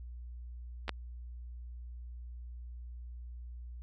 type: clicks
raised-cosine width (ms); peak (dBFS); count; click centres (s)
0.3; -22 / -16; 2; 0.881 / 0.893
effects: added 60 Hz sine -42 dBFS peak until 3.82 s + MP3 48 kbps